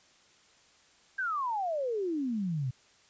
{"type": "exponential sweep", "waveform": "sine", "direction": "down", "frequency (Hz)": [1617, 121.1], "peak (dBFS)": -29, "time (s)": [1.18, 2.71], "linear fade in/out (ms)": 10, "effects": ["white hiss -62 dBFS RMS until 3.09 s", "resampled to 16000 Hz"]}